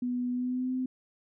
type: tone with pitch glide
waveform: sine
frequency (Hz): 246.9 to 256.6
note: B3 to C4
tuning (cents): 0 to -34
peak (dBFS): -28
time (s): 0.02-0.86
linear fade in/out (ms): 5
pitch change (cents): +66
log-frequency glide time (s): 0.31-0.73
effects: none